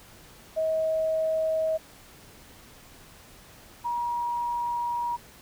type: tone pair in turn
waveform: sine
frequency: 637 / 954.4 Hz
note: D#5 / A#5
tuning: +41 / +41 cents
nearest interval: perfect fifth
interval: 700 cents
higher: second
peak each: -23 / -26 dBFS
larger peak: first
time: 0.56-1.78 / 3.84-5.17 s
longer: second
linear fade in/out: 20 ms
effects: pink hiss -51 dBFS RMS until 5.41 s